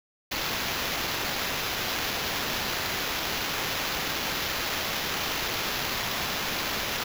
white noise with sample-and-hold, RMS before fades -30 dBFS, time 0.31-7.04 s, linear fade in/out 10 ms, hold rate 8820 Hz, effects none

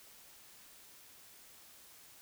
silence, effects white hiss -58 dBFS RMS until 2.21 s

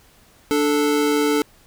square tone pair together, 293.7 / 439.4 Hz, D4 / A4, 0 / -2 cents, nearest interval perfect fifth, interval 698 cents, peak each -20 dBFS, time 0.51-1.42 s, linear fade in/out 0 ms, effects pink hiss -53 dBFS RMS until 1.66 s

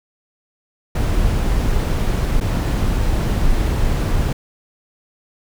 brown noise with dropouts, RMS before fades -17 dBFS, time 0.95-4.33 s, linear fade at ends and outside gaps 5 ms, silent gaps 2.402-2.409 s, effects none

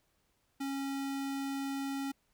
square tone, 274.5 Hz, C#4, 17 cents flat, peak -35 dBFS, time 0.6-2.12 s, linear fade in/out 10 ms, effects pink hiss -75 dBFS RMS until 2.33 s

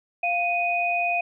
sine tone pair together, 699.1 / 2489 Hz, F5 / D#7, +2 / 0 cents, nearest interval octave + minor seventh, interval 2198 cents, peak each -24 / -24 dBFS, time 0.23-1.21 s, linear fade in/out 5 ms, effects none

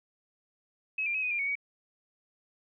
sine tone with pitch steps, 2565 / 2385 / 2554 / 2493 / 2394 / 2228 / 2257 Hz, E7 / D7 / D#7 / D#7 / D7 / C#7 / C#7, -48 / +26 / +45 / +3 / +33 / +8 / +31 cents, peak -28 dBFS, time 0.98-1.554 s, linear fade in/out 5 ms, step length 82 ms, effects none

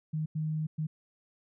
sine tone bursts at uneven times, 155.6 Hz, D#3, in tune, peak -29 dBFS, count 3, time 0.13-0.26 / 0.35-0.67 / 0.78-0.87 s, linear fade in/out 10 ms, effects none

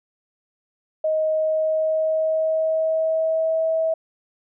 sine tone with pitch glide, 627 to 645.7 Hz, D#5 to E5, +13 to -36 cents, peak -18 dBFS, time 1.04-3.94 s, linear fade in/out 5 ms, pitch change +51 cents, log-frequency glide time 1.31-3.66 s, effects none

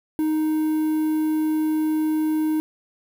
triangle tone with quantisation, 311.1 Hz, D#4, in tune, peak -17 dBFS, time 0.19-2.6 s, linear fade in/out 0 ms, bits 7, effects none

